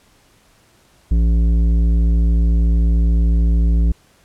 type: tone with tanh clipping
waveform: sine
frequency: 56.8 Hz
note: A#1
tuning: 44 cents flat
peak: -13 dBFS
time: 1.11-3.92 s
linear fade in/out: 5 ms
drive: 11 dB
effects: pink hiss -54 dBFS RMS until 4.24 s + low-pass 12000 Hz 12 dB/octave